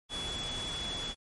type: tone in noise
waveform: sine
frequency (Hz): 3400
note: G#7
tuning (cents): +40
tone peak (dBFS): -36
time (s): 0.09-1.15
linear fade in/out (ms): 50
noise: pink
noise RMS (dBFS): -40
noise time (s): 0.09-1.15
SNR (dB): +1
effects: MP3 48 kbps